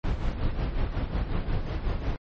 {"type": "noise with tremolo", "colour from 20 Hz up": "brown", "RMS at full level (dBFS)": -25, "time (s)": [0.04, 2.16], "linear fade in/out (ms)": 0, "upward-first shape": "sine", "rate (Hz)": 5.5, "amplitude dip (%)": 60, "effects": ["low-pass 4000 Hz 12 dB/octave", "MP3 32 kbps"]}